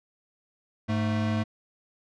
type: tone pair together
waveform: square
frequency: 103.83 / 220 Hz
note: G#2 / A3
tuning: 0 / 0 cents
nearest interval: octave + minor second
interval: 1300 cents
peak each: -28 dBFS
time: 0.88-1.44 s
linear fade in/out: 20 ms
effects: low-pass 4000 Hz 12 dB/octave